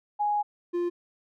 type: tone pair in turn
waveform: sine / triangle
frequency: 830.6 / 349.2 Hz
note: G#5 / F4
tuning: 0 / 0 cents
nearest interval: octave + minor third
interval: 1500 cents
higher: first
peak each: -23 / -23 dBFS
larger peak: neither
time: 0.19-0.43 / 0.73-0.9 s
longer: first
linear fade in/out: 20 ms
effects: none